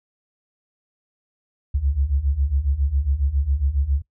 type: beating tone pair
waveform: sine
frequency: 65.41 / 72.71 Hz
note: C2 / D2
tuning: 0 / -17 cents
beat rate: 7.3 Hz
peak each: -23 / -20 dBFS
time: 1.74-4.02 s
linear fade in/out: 10 ms
effects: noise-tail reverb RT60 0.1 s tail -20 dB re dry